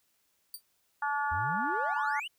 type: tone with exponential decay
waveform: 10% pulse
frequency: 4639 Hz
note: D8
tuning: 22 cents flat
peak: -28 dBFS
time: 0.54-0.62 s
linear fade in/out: 2 ms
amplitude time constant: 17 ms
type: harmonic tone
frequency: 288.1 Hz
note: D4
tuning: 33 cents flat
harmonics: 3 / 4 / 5 / 6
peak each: -31 / -36 / -33 / -41 dBFS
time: 1.02-2.2 s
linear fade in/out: 5 ms
type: exponential sweep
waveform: triangle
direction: up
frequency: 74.6 to 3087 Hz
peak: -34 dBFS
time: 1.31-2.28 s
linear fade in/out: 10 ms
effects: white hiss -73 dBFS RMS until 2.38 s